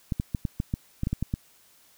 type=clicks; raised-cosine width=5 ms; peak=-14 dBFS; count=11; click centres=0.122 / 0.199 / 0.348 / 0.452 / 0.601 / 0.739 / 1.034 / 1.071 / 1.13 / 1.226 / 1.339 s; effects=white hiss -59 dBFS RMS until 1.97 s